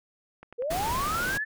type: click train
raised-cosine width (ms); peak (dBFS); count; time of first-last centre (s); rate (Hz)
0.5; -30; 6; 0.43-0.911; 10.4
type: linear sweep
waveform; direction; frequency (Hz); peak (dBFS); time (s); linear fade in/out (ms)
sine; up; 453.6 to 1780; -27; 0.58-1.45; 20
type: noise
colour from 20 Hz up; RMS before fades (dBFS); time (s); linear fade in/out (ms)
pink; -33; 0.7-1.38; 10
effects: none